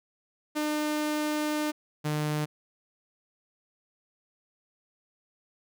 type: tone pair in turn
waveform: sawtooth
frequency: 301.9 / 150.95 Hz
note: D4 / D3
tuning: +48 / +48 cents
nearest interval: octave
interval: 1200 cents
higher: first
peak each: -23 / -23 dBFS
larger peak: neither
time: 0.55-1.72 / 2.04-2.46 s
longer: first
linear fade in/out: 20 ms
effects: none